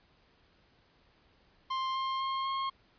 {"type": "tone with pitch steps", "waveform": "45% pulse", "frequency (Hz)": [1052, 1059.9, 1067.9, 1076], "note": ["C6", "C6", "C6", "C6"], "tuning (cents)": [9, 22, 35, 48], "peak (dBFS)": -31, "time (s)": [1.7, 2.7], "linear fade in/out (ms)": 10, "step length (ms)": 250, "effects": ["pink hiss -66 dBFS RMS until 2.98 s", "resampled to 11025 Hz"]}